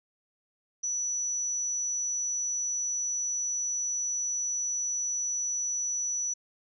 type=tone; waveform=sine; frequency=5920 Hz; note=F#8; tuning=in tune; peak=-28 dBFS; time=0.83-6.34 s; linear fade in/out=10 ms; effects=none